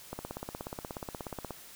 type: click train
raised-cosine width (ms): 1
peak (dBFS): -23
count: 24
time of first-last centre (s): 0.13-1.507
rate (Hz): 16.7
effects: white hiss -51 dBFS RMS until 1.75 s